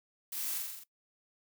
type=noise with echo; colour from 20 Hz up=blue; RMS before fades=-39 dBFS; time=0.32-0.58 s; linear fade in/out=5 ms; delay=43 ms; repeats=6; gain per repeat=-2 dB; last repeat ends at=0.838 s; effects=noise-tail reverb RT60 0.1 s tail -19 dB re dry